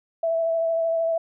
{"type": "tone with vibrato", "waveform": "sine", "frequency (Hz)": 659.3, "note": "E5", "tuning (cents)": 0, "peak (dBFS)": -20, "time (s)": [0.23, 1.18], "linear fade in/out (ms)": 5, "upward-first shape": "sine", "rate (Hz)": 13, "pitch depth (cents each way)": 16, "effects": []}